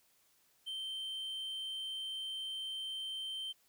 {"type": "tone", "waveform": "triangle", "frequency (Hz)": 3118, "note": "G7", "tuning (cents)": -10, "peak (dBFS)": -37, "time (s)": [0.66, 3.53], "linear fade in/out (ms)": 20, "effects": ["white hiss -71 dBFS RMS until 3.68 s"]}